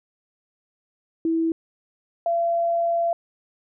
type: tone pair in turn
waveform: sine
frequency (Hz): 327.1 / 679.6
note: E4 / F5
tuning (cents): -13 / -47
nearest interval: octave + minor second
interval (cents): 1266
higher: second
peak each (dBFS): -19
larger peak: neither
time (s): 1.25-1.52 / 2.26-3.13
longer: second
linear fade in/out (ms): 2
effects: none